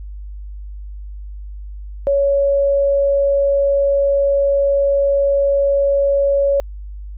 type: tone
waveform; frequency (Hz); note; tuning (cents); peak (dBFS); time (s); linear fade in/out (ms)
sine; 559; C#5; +14; -12; 2.07-6.6; 0
effects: added 50 Hz sine -28 dBFS peak until 7.17 s